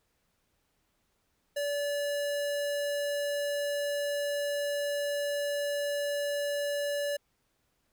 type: tone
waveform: square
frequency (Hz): 576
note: D5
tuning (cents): -34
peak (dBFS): -30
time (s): 1.56-7.17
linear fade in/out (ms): 10
effects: pink hiss -75 dBFS RMS until 7.92 s